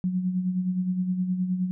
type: tone with tremolo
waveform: sine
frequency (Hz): 183.2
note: F#3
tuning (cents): -17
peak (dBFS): -21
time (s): 0.04-1.71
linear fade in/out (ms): 0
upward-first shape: sine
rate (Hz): 9.6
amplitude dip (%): 55
effects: none